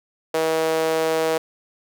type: tone with high-pass filter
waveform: sawtooth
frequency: 160.4 Hz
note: E3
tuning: 47 cents flat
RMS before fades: -21 dBFS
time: 0.34-1.38 s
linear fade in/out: 5 ms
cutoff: 510 Hz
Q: 3.2
effects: none